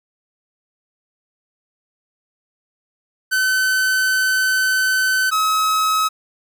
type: tone pair in turn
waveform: 45% pulse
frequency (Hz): 1522 / 1279.8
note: F#6 / D#6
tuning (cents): +48 / +48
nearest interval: minor third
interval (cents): 300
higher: first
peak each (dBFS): -15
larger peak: neither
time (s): 3.31-5.31 / 5.31-6.09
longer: first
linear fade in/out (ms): 20
effects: none

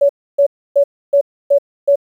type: tone bursts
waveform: sine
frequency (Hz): 565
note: C#5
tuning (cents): +33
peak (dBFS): -7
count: 6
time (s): 0.01-1.958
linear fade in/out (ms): 10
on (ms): 83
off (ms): 290
effects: 8-bit

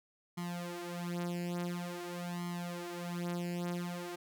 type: tone with flanger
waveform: sawtooth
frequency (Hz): 174.8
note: F3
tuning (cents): +2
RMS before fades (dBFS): -39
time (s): 0.37-4.16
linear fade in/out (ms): 10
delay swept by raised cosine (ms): 0.95 to 6.15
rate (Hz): 0.48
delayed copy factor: +0.9
effects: none

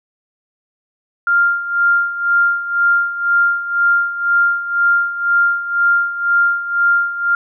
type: tone with tremolo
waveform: sine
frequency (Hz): 1396.9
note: F6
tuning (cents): 0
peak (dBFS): -9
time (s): 1.27-7.35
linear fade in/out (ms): 2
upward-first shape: sine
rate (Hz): 2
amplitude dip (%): 75
effects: none

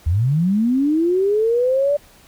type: linear sweep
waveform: sine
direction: up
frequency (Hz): 73.42 to 587.3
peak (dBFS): -14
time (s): 0.06-1.97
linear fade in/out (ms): 10
effects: pink hiss -49 dBFS RMS until 2.27 s

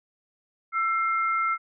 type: tone pair together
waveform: sine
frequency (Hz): 1335 / 2117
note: E6 / C7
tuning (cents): +22 / +20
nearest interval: minor sixth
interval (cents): 798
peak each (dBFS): -23 / -29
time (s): 0.72-1.58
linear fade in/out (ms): 50
effects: none

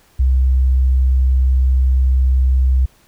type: tone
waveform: sine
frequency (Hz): 64.7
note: C2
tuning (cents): -19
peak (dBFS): -10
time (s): 0.19-2.86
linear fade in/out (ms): 10
effects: pink hiss -53 dBFS RMS until 3.07 s

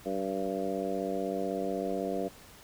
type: harmonic tone with a mistuned harmonic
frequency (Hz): 96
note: G2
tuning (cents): -36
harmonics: 2 / 3 / 4 / 5 / 6 / 7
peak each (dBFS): -38 / -37 / -37 / -36 / -38 / -37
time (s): 0.05-2.29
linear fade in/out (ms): 20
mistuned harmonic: 7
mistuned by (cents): +26
effects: pink hiss -53 dBFS RMS until 2.63 s

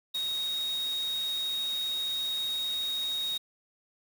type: tone in noise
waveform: sine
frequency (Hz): 3755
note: A#7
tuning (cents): +12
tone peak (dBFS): -29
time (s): 0.14-3.38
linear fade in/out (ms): 10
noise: white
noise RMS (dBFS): -44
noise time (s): 0.14-3.38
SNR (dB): +12
effects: none

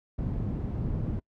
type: low-pass noise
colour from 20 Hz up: white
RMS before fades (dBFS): -31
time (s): 0.18-1.2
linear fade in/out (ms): 10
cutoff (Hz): 160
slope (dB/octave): 12
effects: noise-tail reverb RT60 0.1 s tail -25 dB re dry

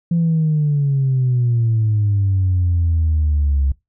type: exponential sweep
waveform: sine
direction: down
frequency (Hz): 171.3 to 67.2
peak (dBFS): -12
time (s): 0.11-3.72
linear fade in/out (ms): 5
effects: noise-tail reverb RT60 0.2 s tail -24 dB re dry + tanh soft clip ceiling -10 dBFS

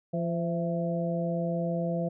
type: harmonic tone with a mistuned harmonic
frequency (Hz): 171.2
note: F3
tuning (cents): -34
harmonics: 1 / 2 / 3 / 4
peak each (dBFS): -29 / -38 / -33 / -34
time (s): 0.13-2.09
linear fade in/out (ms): 10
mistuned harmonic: 4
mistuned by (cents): -44
effects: none

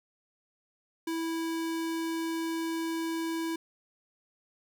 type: tone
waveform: square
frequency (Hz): 328.2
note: E4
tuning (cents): -8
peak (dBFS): -31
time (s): 1.07-3.56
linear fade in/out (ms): 5
effects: none

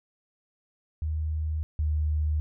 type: tone pair in turn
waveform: sine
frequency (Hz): 77.78 / 76.27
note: D#2 / D#2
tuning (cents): 0 / -34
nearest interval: unison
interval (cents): 34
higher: first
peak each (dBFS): -26 / -23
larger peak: second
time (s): 1.02-1.63 / 1.79-2.4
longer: neither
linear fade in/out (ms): 0
effects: none

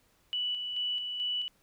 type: tone with tremolo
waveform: sine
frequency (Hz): 2960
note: F#7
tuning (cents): 0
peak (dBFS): -29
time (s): 0.33-1.48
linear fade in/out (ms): 0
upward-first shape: square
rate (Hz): 2.3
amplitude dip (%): 40
effects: pink hiss -68 dBFS RMS until 1.62 s

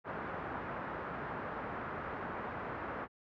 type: low-pass noise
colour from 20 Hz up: white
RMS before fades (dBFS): -41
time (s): 0.04-3.08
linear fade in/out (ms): 50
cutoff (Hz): 1500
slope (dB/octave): 24
effects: high-pass 60 Hz 12 dB/octave

